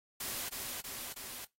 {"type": "noise with echo", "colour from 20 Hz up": "white", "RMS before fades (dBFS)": -39, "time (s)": [0.2, 0.49], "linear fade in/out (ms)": 5, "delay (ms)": 320, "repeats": 3, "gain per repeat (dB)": -2, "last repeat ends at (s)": 1.45, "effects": ["noise-tail reverb RT60 0.2 s tail -22 dB re dry", "AAC 48 kbps"]}